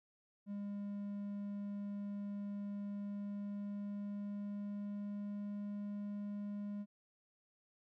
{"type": "tone with pitch glide", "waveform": "triangle", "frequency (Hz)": [202.7, 204.7], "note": ["G#3", "G#3"], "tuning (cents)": [-42, -25], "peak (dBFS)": -38, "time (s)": [0.46, 6.86], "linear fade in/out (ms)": 50, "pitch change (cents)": 17, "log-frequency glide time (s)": [2.87, 5.64], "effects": []}